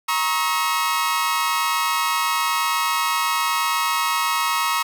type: tone cluster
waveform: sawtooth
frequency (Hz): 944 / 1092 / 1285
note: A#5 / C#6 / E6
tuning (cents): +22 / -26 / -45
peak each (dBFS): -20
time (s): 0.08-4.83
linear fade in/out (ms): 10
effects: none